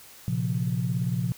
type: chord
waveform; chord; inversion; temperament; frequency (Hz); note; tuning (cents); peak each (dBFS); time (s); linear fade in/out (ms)
sine; Bb suspended second; none; equal with one note detuned; 116.54 / 134.1 / 174.61; Bb2 / C3 / F3; 0 / +43 / 0; -28; 0.28-1.32; 0
effects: tanh soft clip ceiling -15 dBFS + white hiss -49 dBFS RMS until 1.37 s